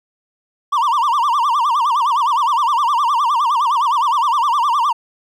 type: tone with vibrato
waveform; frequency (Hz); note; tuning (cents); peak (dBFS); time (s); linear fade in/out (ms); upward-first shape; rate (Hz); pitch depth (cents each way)
triangle; 1046.5; C6; 0; -11; 0.72-4.93; 10; sine; 9.7; 240
effects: none